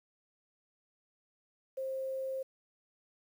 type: tone with quantisation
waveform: sine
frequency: 530 Hz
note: C5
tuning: 22 cents sharp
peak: -34 dBFS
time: 1.77-2.43 s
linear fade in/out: 10 ms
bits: 10
effects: none